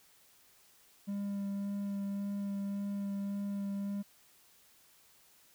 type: tone with vibrato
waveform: triangle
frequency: 200 Hz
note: G3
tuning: 35 cents sharp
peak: -32 dBFS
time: 1.07-4.03 s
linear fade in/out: 20 ms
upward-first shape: sine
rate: 1.8 Hz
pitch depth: 11 cents each way
effects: white hiss -64 dBFS RMS until 5.54 s